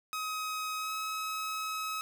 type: tone with pitch glide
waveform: sawtooth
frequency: 1266 to 1280.7 Hz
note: D#6 to D#6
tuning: +30 to +50 cents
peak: -30 dBFS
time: 0.13-2.01 s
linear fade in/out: 0 ms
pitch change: +20 cents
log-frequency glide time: 0.77-0.92 s
effects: none